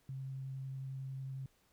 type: tone with vibrato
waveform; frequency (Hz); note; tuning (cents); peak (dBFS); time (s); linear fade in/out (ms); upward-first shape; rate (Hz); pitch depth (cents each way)
sine; 133.6; C3; +36; -40; 0.09-1.46; 2; sine; 11; 9
effects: pink hiss -72 dBFS RMS until 1.72 s